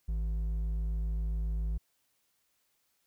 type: tone with hard clipping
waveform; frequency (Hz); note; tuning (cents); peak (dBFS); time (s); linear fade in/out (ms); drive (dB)
sine; 53.7; A1; -41; -31; 0.08-1.78; 10; 5
effects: white hiss -75 dBFS RMS until 3.06 s